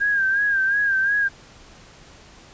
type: tone with vibrato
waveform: sine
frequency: 1607 Hz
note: G6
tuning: 43 cents sharp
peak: -17 dBFS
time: 0-1.29 s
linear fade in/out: 20 ms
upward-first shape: sine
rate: 2.8 Hz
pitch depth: 65 cents each way
effects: pink hiss -47 dBFS RMS until 2.53 s + resampled to 16000 Hz